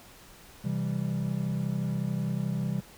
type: chord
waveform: triangle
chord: C major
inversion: none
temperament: equal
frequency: 130.81 / 164.81 / 196 Hz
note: C3 / E3 / G3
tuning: 0 / 0 / 0 cents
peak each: -30 dBFS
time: 0.64-2.81 s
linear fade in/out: 10 ms
effects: pink hiss -52 dBFS RMS until 2.97 s